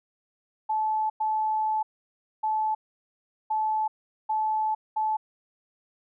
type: tone bursts at uneven times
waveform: sine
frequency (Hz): 867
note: A5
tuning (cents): -26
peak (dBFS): -23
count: 6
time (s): 0.69-1.1 / 1.2-1.83 / 2.43-2.75 / 3.5-3.88 / 4.29-4.75 / 4.96-5.17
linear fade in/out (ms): 10
effects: none